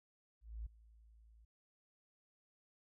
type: tone with ADSR envelope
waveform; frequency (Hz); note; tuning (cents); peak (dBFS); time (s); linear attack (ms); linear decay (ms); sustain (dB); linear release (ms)
sine; 55.3; A1; +9; -40; 0.41-1.45; 250; 8; -21; 6
effects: none